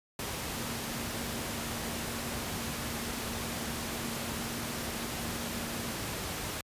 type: tone in noise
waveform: sine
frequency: 232.3 Hz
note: A#3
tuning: 6 cents flat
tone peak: -42 dBFS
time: 0.56-5.91 s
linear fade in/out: 2 ms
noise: pink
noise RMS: -36 dBFS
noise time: 0.19-6.61 s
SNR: -9 dB
effects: high-pass 60 Hz 12 dB/octave + resampled to 32000 Hz